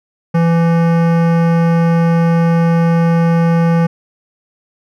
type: tone with hard clipping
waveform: sine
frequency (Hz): 167.4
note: E3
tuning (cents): +27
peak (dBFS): -11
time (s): 0.34-3.87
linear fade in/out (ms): 10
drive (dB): 17
effects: none